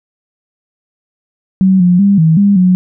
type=tone with pitch steps; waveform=sine; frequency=189.4 / 178.1 / 199.7 / 160.6 / 201.3 / 182.7 Hz; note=F#3 / F3 / G3 / E3 / G3 / F#3; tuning=+41 / +34 / +32 / -45 / +46 / -22 cents; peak=-5 dBFS; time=1.61-2.75 s; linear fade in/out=0 ms; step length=190 ms; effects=none